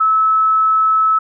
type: tone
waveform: sine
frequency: 1300 Hz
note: E6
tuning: 24 cents flat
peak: -10 dBFS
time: 0-1.19 s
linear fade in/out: 10 ms
effects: none